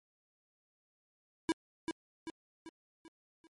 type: tone with echo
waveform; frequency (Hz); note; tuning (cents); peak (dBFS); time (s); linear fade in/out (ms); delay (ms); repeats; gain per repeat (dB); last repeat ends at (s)
square; 326.1; E4; -19; -28; 1.49-1.52; 0; 390; 5; -6; 3.47
effects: MP3 48 kbps